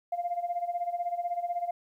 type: tone with tremolo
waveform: sine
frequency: 698.5 Hz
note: F5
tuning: in tune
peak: -25 dBFS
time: 0.12-1.71 s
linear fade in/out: 5 ms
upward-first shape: sine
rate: 16 Hz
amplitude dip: 80%
effects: tanh soft clip ceiling -22 dBFS + 11-bit